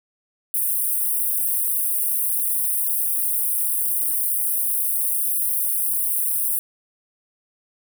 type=high-pass noise; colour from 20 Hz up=white; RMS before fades=-22 dBFS; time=0.54-6.59 s; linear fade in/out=0 ms; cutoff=8900 Hz; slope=96 dB/octave; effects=none